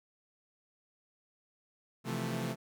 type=chord; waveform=sawtooth; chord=F major seventh; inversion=second; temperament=equal; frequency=130.81 / 164.81 / 174.61 / 220 Hz; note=C3 / E3 / F3 / A3; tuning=0 / 0 / 0 / 0 cents; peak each=-34 / -37 / -37 / -34 dBFS; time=2.04-2.56 s; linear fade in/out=50 ms; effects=none